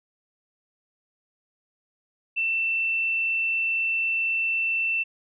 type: tone with frequency modulation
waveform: sine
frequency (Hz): 2678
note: E7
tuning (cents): +27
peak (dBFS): -22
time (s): 2.36-5.04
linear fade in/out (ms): 20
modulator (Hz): 23.9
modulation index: 0.25
effects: none

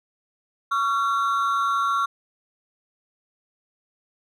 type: ring-modulated tone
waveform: triangle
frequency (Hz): 1244.5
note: D#6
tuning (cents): 0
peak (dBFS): -15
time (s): 0.71-2.06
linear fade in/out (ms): 10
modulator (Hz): 123
effects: none

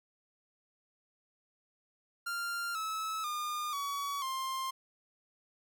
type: tone with pitch steps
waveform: 45% pulse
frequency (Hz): 1392 / 1298.8 / 1211.8 / 1130.7 / 1054.9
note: F6 / E6 / D#6 / C#6 / C6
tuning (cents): -6 / -26 / -46 / +34 / +14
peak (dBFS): -34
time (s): 2.26-4.71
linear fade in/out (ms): 10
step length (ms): 490
effects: none

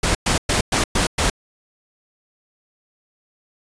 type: noise bursts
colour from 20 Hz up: pink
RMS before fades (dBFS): -18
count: 6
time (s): 0.03-1.3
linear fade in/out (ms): 5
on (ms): 120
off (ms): 110
effects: resampled to 22050 Hz

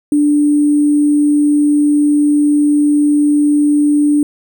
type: tone with sample-and-hold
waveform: sine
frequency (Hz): 294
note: D4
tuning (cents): +2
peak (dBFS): -8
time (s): 0.12-4.23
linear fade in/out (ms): 2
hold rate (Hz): 8820
effects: none

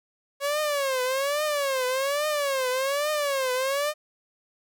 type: tone with vibrato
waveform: sawtooth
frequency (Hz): 554.4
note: C#5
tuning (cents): 0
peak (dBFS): -20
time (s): 0.4-3.94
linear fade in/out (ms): 50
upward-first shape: triangle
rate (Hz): 1.2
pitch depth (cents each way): 180
effects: none

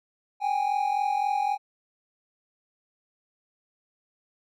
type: tone pair together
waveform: triangle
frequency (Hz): 780.2 / 824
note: G5 / G#5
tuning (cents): -8 / -14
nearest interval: minor second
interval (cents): 94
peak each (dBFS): -26 / -23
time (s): 0.4-1.58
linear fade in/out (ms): 50
effects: none

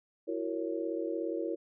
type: chord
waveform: sine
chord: F# dominant seventh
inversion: third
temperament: just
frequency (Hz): 333 / 370 / 462.5 / 555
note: E4 / F#4 / A#4 / C#5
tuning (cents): +18 / 0 / -14 / +2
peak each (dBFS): -35 / -39 / -37 / -39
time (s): 0.27-1.56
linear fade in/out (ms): 20
effects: none

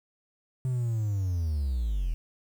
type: linear sweep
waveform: triangle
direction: down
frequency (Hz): 130.81 to 39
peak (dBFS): -23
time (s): 0.65-2.14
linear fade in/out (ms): 0
effects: tanh soft clip ceiling -19 dBFS + 9-bit

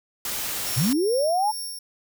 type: noise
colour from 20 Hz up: white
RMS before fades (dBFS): -29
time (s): 0.25-0.93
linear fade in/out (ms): 2
type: tone with tremolo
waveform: 15% pulse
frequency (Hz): 5500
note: F8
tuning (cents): -27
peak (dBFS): -24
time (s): 0.66-1.79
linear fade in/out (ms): 5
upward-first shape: sine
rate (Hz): 2.4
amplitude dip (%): 45
type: linear sweep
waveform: sine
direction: up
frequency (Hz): 103.6 to 880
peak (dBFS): -19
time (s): 0.76-1.52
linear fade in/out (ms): 20
effects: none

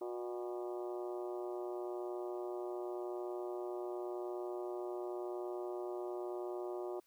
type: harmonic tone with a mistuned harmonic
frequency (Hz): 120.9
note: B2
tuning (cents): -36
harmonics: 3 / 4 / 5 / 6 / 7 / 8 / 9 / 10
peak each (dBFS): -40 / -52 / -47 / -51 / -53 / -56 / -58 / -59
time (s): 0.01-7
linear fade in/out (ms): 5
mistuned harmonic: 7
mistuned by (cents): -66
effects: white hiss -74 dBFS RMS until 7.06 s

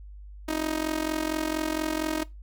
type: tone with amplitude modulation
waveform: sawtooth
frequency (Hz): 313.3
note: D#4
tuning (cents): +12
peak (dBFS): -19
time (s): 0.48-2.24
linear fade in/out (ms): 10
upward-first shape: sine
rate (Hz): 44.3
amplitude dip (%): 85
effects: noise-tail reverb RT60 0.2 s tail -20 dB re dry + added 50 Hz sine -41 dBFS peak until 2.42 s

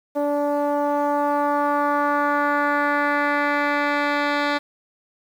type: tone with low-pass filter sweep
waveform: 10% pulse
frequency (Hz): 289.9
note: D4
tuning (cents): -22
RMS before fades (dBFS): -21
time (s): 0.15-4.59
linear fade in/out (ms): 20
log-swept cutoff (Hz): 600 to 3300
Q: 1.8
effects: 8-bit

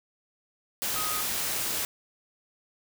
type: tone in noise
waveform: sine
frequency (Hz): 1252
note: D#6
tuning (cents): +10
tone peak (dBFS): -34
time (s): 0.96-1.21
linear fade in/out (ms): 0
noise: white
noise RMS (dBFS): -30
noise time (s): 0.82-1.85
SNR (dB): -7
effects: none

